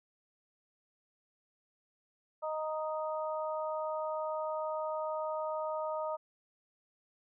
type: harmonic tone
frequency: 311.1 Hz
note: D#4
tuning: in tune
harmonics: 2 / 3 / 4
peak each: -35 / -39 / -41 dBFS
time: 2.42-6.17 s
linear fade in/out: 20 ms
effects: none